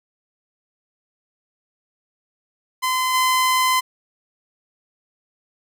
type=tone with level steps; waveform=sawtooth; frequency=1026 Hz; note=C6; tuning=34 cents flat; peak=-15 / -12 dBFS; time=2.82-3.81 s; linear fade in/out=20 ms; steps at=3.13 s; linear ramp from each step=20 ms; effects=none